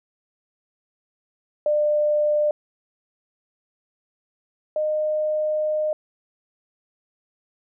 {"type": "tone pair in turn", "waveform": "sine", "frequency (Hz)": [598, 613], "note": ["D5", "D#5"], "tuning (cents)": [31, -26], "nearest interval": "unison", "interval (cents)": 43, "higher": "second", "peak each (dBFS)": [-17, -20], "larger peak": "first", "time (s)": [[1.66, 2.51], [4.76, 5.93]], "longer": "second", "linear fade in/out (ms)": 2, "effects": []}